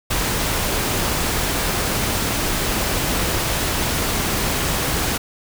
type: noise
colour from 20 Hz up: pink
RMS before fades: -21 dBFS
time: 0.1-5.18 s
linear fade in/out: 10 ms
effects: none